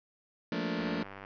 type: chord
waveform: sawtooth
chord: Bb major seventh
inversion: second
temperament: just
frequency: 174.81 / 218.5 / 233.1 / 291.4 Hz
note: F3 / A3 / Bb3 / D4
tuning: +2 / -12 / 0 / -13 cents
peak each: -33 dBFS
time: 0.52-1.03 s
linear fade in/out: 2 ms
type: click train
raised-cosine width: 0.5 ms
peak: -30 dBFS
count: 46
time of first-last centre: 0.79-1.249 s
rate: 98 Hz
effects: resampled to 11025 Hz + 9-bit